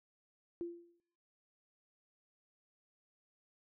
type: tone with exponential decay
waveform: sine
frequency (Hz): 343.5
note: F4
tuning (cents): -29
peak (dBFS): -35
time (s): 0.61-1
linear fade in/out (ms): 0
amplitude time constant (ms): 83
effects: noise-tail reverb RT60 0.8 s tail -25 dB re dry